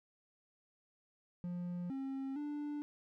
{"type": "tone with pitch steps", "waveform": "triangle", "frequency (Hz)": [176.4, 269.1, 294.1], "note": ["F3", "C4", "D4"], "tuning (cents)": [18, 49, 3], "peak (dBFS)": -36, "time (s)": [1.44, 2.82], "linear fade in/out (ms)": 0, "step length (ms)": 460, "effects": []}